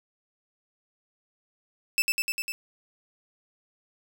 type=tone with echo; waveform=sawtooth; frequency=2637 Hz; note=E7; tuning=in tune; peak=-17 dBFS; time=1.98-2.02 s; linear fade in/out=0 ms; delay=100 ms; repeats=5; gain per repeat=-2 dB; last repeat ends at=2.52 s; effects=none